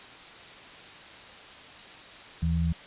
sine tone pair together, 77.78 / 165.16 Hz, D#2 / E3, 0 / +4 cents, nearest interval octave + minor second, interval 1304 cents, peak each -26 dBFS, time 2.42-2.73 s, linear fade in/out 10 ms, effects white hiss -46 dBFS RMS until 2.86 s + resampled to 8000 Hz

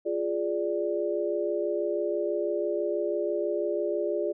sine chord, D diminished, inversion first, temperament equal, 349.2 / 415.3 / 587.3 Hz, F4 / Ab4 / D5, 0 / 0 / 0 cents, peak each -30 dBFS, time 0.05-4.33 s, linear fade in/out 20 ms, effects none

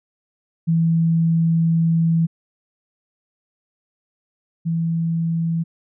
sine tone pair in turn, 164.81 / 165.44 Hz, E3 / E3, 0 / +7 cents, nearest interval unison, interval 7 cents, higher second, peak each -14 / -18 dBFS, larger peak first, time 0.67-2.27 / 4.65-5.64 s, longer first, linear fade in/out 20 ms, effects none

